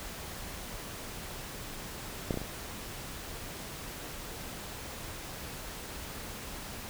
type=clicks; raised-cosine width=2 ms; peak=-15 / -20 / -20 / -27 dBFS; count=4; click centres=2.308 / 2.342 / 2.374 / 2.416 s; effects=pink hiss -42 dBFS RMS until 6.89 s